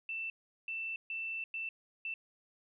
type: tone bursts at uneven times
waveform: sine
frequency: 2668 Hz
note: E7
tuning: 20 cents sharp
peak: -36 dBFS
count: 5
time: 0.09-0.3 / 0.68-0.96 / 1.1-1.44 / 1.54-1.69 / 2.05-2.14 s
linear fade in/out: 2 ms
effects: none